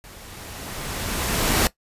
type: noise with level ramp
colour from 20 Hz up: pink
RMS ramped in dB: -44 to -18 dBFS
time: 0.04-1.67 s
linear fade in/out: 0 ms
effects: noise-tail reverb RT60 0.1 s tail -17 dB re dry + resampled to 32000 Hz